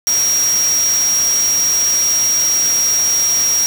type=tone in noise; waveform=sine; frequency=5650 Hz; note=F8; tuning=19 cents sharp; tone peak=-12 dBFS; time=0.07-3.66 s; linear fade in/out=0 ms; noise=white; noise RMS=-23 dBFS; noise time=0.07-3.66 s; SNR=+8 dB; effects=none